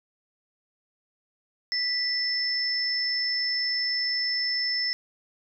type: tone pair together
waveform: sine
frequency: 1975.5 / 5274 Hz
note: B6 / E8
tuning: 0 / 0 cents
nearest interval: octave + perfect fourth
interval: 1700 cents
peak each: -31 / -25 dBFS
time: 1.72-4.93 s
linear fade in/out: 0 ms
effects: none